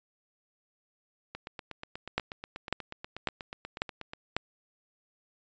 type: two click trains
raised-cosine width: 0.3 ms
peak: -23 / -11 dBFS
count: 24 / 5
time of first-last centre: 1.35-4.135 / 2.18-4.366 s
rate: 8.26 / 1.83 Hz
effects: resampled to 16000 Hz